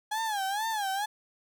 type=tone with vibrato; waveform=35% pulse; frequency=831 Hz; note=G#5; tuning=1 cent sharp; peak=-27 dBFS; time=0.11-1.06 s; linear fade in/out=10 ms; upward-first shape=sine; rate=2.2 Hz; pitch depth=140 cents each way; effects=none